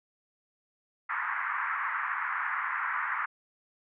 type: band-pass noise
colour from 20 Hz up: pink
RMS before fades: -32 dBFS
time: 1.09-3.26 s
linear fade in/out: 10 ms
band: 1000 to 2000 Hz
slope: 48 dB/octave
effects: none